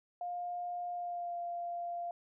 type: tone with pitch glide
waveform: sine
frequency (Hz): 707 to 694.1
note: F5 to F5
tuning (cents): +21 to -11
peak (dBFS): -36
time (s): 0.21-2.11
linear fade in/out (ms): 2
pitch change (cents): -32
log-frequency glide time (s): 0.91-1.38
effects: none